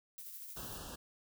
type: noise with tremolo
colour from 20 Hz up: violet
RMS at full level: -47 dBFS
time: 0.18-0.78 s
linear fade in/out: 0 ms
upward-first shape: sine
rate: 13 Hz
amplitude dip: 35%
type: band-stop noise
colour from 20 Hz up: pink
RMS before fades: -47 dBFS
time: 0.56-0.96 s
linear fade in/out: 10 ms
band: 1700 to 2700 Hz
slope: 96 dB/octave
effects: none